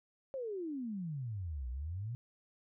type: exponential two-way sweep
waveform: sine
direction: down then up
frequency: 554.4 to 59.3 to 125.1 Hz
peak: -37 dBFS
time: 0.34-2.15 s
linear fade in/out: 0 ms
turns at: 1.69 s
effects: none